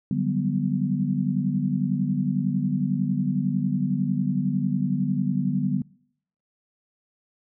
sine chord, G major seventh, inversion second, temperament equal, 146.83 / 185 / 196 / 246.9 Hz, D3 / F#3 / G3 / B3, 0 / 0 / 0 / 0 cents, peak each -27 dBFS, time 0.11-5.82 s, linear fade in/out 2 ms, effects noise-tail reverb RT60 0.7 s tail -25 dB re dry

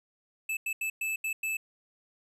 square tone bursts at uneven times, 2622 Hz, E7, 10 cents flat, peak -30 dBFS, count 6, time 0.49-0.57 / 0.66-0.73 / 0.81-0.9 / 1.01-1.16 / 1.24-1.33 / 1.43-1.57 s, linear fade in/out 5 ms, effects resampled to 32000 Hz

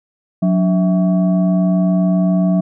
sine tone with frequency modulation, 182.8 Hz, F#3, 21 cents flat, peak -11 dBFS, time 0.42-2.61 s, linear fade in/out 10 ms, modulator 473 Hz, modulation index 0.59, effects none

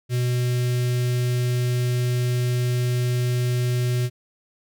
square tone with notch filter, 123.47 Hz, B2, in tune, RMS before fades -22 dBFS, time 0.09-4.1 s, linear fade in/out 50 ms, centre 940 Hz, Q 0.59, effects none

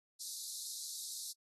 pink high-pass noise, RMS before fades -44 dBFS, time 0.19-1.33 s, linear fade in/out 20 ms, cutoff 3800 Hz, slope 96 dB/octave, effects AAC 32 kbps

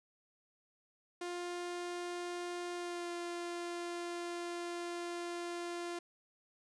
sawtooth tone with pitch glide, 351.6 to 346.6 Hz, F4 to F4, +12 to -13 cents, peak -35 dBFS, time 1.21-5.99 s, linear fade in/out 5 ms, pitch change -25 cents, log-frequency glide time 2.75-3.11 s, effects resampled to 22050 Hz + 11-bit

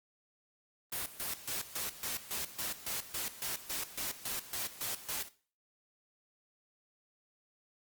white noise with tremolo, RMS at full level -37 dBFS, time 0.92-5.29 s, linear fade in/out 5 ms, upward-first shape square, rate 3.6 Hz, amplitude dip 80%, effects noise-tail reverb RT60 0.4 s tail -17 dB re dry + Opus 32 kbps

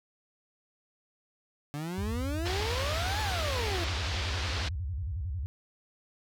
30% pulse exponential two-way sweep, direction up then down, 142.1 to 880 to 327.8 Hz, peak -31 dBFS, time 1.74-3.84 s, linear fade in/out 0 ms, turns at 3.21 s
sine tone with vibrato, 78.2 Hz, D#2, 9 cents sharp, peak -31 dBFS, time 1.98-5.46 s, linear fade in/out 0 ms, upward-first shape square, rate 11 Hz, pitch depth 290 cents each way
white low-pass noise, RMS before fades -36 dBFS, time 2.45-4.69 s, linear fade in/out 10 ms, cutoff 4700 Hz, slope 24 dB/octave
effects none

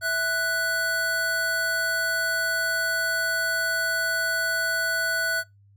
square tone pair together, 659.3 / 1480 Hz, E5 / F#6, 0 / 0 cents, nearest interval octave + major second, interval 1400 cents, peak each -32 / -24 dBFS, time 0.01-5.44 s, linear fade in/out 50 ms, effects noise-tail reverb RT60 0.2 s tail -25 dB re dry + added 100 Hz sine -53 dBFS peak until 5.76 s

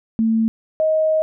sine tone pair in turn, 223.9 / 628.4 Hz, A3 / D#5, +30 / +17 cents, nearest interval octave + tritone, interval 1787 cents, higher second, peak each -14 dBFS, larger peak neither, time 0.19-0.48 / 0.8-1.22 s, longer second, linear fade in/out 0 ms, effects none

